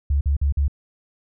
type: tone bursts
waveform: sine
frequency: 70.8 Hz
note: C#2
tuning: 37 cents sharp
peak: -16 dBFS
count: 4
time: 0.1-0.681 s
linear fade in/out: 5 ms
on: 110 ms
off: 47 ms
effects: none